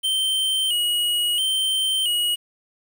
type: tone with vibrato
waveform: square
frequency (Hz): 3007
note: F#7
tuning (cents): +27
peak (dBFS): -20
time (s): 0.03-2.36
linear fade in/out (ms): 20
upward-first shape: square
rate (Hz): 0.74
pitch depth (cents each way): 61
effects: 8-bit